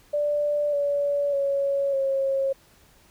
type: tone with pitch steps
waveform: sine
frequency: 587.3 / 571.9 / 556.9 / 542.3 Hz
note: D5 / D5 / C#5 / C#5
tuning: 0 / -46 / +8 / -38 cents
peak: -21 dBFS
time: 0.13-2.53 s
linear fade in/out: 10 ms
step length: 600 ms
effects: pink hiss -57 dBFS RMS until 3.1 s